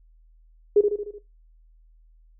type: tone with echo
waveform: sine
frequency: 413.6 Hz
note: G#4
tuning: 7 cents flat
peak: -12 dBFS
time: 0.76-0.81 s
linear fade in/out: 5 ms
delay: 75 ms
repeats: 5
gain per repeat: -5 dB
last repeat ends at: 1.185 s
effects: noise-tail reverb RT60 0.2 s tail -17 dB re dry + added 40 Hz sine -52 dBFS peak until 2.39 s